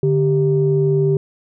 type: tone pair together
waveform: sine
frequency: 146.83 / 392 Hz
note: D3 / G4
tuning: 0 / 0 cents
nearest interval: octave + perfect fourth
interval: 1700 cents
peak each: -15 dBFS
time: 0.03-1.17 s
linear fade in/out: 2 ms
effects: tanh soft clip ceiling -5 dBFS